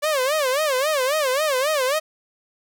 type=tone with vibrato; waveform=sawtooth; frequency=564 Hz; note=C#5; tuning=30 cents sharp; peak=-15 dBFS; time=0.02-2 s; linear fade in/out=20 ms; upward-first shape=sine; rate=3.7 Hz; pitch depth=190 cents each way; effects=none